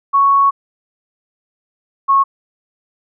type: tone pair in turn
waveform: sine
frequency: 1110 / 1096.6 Hz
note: C#6 / C#6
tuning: +2 / -19 cents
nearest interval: unison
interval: 21 cents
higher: first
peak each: -8 dBFS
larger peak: neither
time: 0.13-0.51 / 2.08-2.24 s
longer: first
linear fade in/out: 20 ms
effects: none